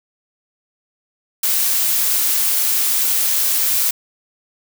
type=noise; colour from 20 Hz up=blue; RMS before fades=-17 dBFS; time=1.43-3.91 s; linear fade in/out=5 ms; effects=none